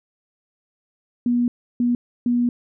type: tone bursts at uneven times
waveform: sine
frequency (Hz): 241.8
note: B3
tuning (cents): -36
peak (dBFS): -16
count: 3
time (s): 1.26-1.48 / 1.8-1.95 / 2.26-2.49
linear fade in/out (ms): 2
effects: none